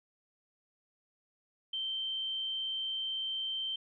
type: tone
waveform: sine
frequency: 3121 Hz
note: G7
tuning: 8 cents flat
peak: -33 dBFS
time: 1.73-3.76 s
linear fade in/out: 5 ms
effects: none